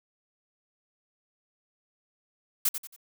blue noise with echo, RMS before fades -24 dBFS, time 2.65-2.69 s, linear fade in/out 5 ms, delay 91 ms, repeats 3, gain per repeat -9 dB, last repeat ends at 2.963 s, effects none

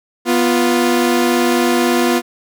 sawtooth tone pair together, 245.5 / 349.2 Hz, B3 / F4, -10 / 0 cents, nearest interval tritone, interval 610 cents, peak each -11 dBFS, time 0.25-2.22 s, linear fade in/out 50 ms, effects none

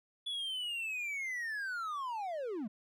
triangle linear sweep, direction down, 3441 to 192.8 Hz, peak -34 dBFS, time 0.26-2.68 s, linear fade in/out 10 ms, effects none

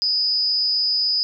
sine tone with amplitude modulation, 4978 Hz, D#8, in tune, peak -14 dBFS, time 0.02-1.23 s, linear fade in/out 0 ms, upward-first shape sine, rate 227 Hz, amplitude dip 75%, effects none

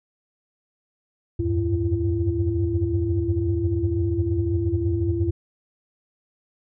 sine tone cluster, 78.7 / 89.7 / 95.4 / 104.3 / 338.8 Hz, D#2 / F2 / G2 / G#2 / E4, +20 / +47 / -47 / +8 / +48 cents, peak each -27 / -26 / -29 / -26 / -24 dBFS, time 1.39-5.31 s, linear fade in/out 10 ms, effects tanh soft clip ceiling -10 dBFS

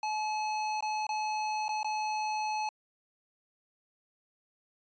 square tone with dropouts, 857 Hz, A5, 46 cents flat, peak -31 dBFS, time 0.03-2.69 s, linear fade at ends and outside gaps 2 ms, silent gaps 0.807-0.825 / 1.068-1.091 / 1.682-1.691 / 1.831-1.845 s, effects resampled to 16000 Hz

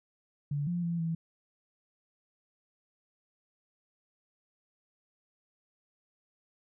sine tone with pitch steps, 144.4 / 174.4 / 169.7 / 164.5 Hz, D3 / F3 / F3 / E3, -29 / -2 / -49 / -3 cents, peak -29 dBFS, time 0.51-1.15 s, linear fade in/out 5 ms, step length 160 ms, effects none

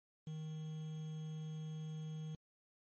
triangle tone with quantisation, 156.3 Hz, D#3, 8 cents sharp, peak -40 dBFS, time 0.27-2.35 s, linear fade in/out 2 ms, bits 10, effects MP3 32 kbps

